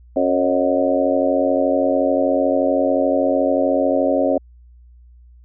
harmonic tone with a mistuned harmonic, 91.5 Hz, F#2, 19 cents flat, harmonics 3 / 4 / 5 / 6 / 7 / 8, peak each -20 / -26 / -25 / -19 / -20 / -27 dBFS, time 0.16-4.38 s, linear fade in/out 5 ms, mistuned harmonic 7, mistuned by -49 cents, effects added 60 Hz sine -43 dBFS peak until 5.44 s

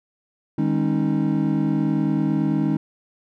triangle tone cluster, 154.6 / 204.1 / 272.5 / 312.3 Hz, D#3 / G#3 / C#4 / D#4, -11 / -30 / -29 / +7 cents, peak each -22 dBFS, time 0.58-2.77 s, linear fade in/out 5 ms, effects none

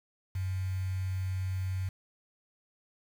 sine tone with quantisation, 93.7 Hz, F#2, 22 cents sharp, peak -30 dBFS, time 0.35-1.89 s, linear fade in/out 5 ms, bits 8, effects none

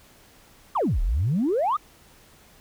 sine exponential two-way sweep, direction down then up, 1300 to 34.67 to 1300 Hz, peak -19 dBFS, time 0.75-1.77 s, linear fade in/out 10 ms, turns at 1.01 s, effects tanh soft clip ceiling -16 dBFS + pink hiss -54 dBFS RMS until 2.6 s

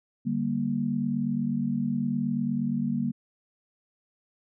sine chord, G minor, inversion second, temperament just, 147 / 196 / 235.2 Hz, D3 / G3 / Bb3, +2 / 0 / +16 cents, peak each -32 / -30 / -27 dBFS, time 0.25-3.12 s, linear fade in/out 20 ms, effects none

